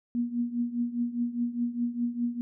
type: tone with tremolo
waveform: sine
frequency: 239.2 Hz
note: A#3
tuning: 45 cents sharp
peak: -23 dBFS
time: 0.15-2.41 s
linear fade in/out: 0 ms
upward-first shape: triangle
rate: 4.9 Hz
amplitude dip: 85%
effects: none